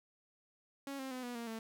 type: tone with pitch steps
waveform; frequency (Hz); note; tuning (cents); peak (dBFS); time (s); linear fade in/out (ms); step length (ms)
sawtooth; 276.6 / 265.2 / 254.2 / 243.7 / 233.7 / 224; C#4 / C4 / C4 / B3 / A#3 / A3; -4 / +23 / -50 / -23 / +5 / +31; -37; 0.87-1.59; 2; 120
effects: none